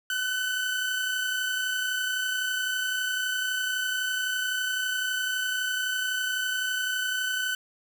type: tone pair together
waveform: 30% pulse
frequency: 1479 / 1510.9 Hz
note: F#6 / F#6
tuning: -1 / +36 cents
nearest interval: unison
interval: 37 cents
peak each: -34 / -24 dBFS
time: 0.1-7.55 s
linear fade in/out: 2 ms
effects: none